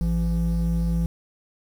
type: tone pair together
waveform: triangle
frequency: 55.11 / 168.9 Hz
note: A1 / E3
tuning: +3 / +42 cents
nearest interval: octave + perfect fifth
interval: 1939 cents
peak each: -20 dBFS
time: 0.01-1.06 s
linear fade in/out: 0 ms
effects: tanh soft clip ceiling -14 dBFS + 8-bit